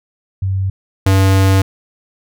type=tone pair in turn; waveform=sine / square; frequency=95.8 / 96.17 Hz; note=G2 / G2; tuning=-39 / -33 cents; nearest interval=unison; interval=6 cents; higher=second; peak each=-14 / -9 dBFS; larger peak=second; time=0.42-0.7 / 1.06-1.62 s; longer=second; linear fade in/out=5 ms; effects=none